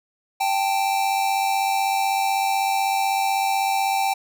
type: tone pair together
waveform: square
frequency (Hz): 784 / 880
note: G5 / A5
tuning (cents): 0 / 0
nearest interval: major second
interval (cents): 200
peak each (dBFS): -21 / -27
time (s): 0.4-4.14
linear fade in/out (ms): 10
effects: none